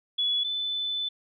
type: tone pair in turn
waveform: sine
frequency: 3402 / 3508 Hz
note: G#7 / A7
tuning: +41 / -6 cents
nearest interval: minor second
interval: 53 cents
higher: second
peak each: -23 / -27 dBFS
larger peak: first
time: 0.18-0.44 / 0.44-1.09 s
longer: second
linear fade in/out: 10 ms
effects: none